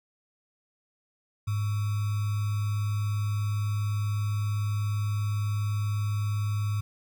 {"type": "tone with sample-and-hold", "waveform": "sine", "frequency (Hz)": 103.9, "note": "G#2", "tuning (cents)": 1, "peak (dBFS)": -25, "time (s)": [1.47, 6.81], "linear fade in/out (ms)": 10, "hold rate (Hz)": 1225, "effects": []}